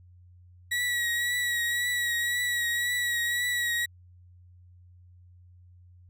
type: tone with vibrato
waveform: 35% pulse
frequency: 1923 Hz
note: B6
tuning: 47 cents flat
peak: -24 dBFS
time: 0.71-3.86 s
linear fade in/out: 10 ms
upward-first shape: triangle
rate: 1.9 Hz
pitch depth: 35 cents each way
effects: added 89 Hz sine -51 dBFS peak until 6.09 s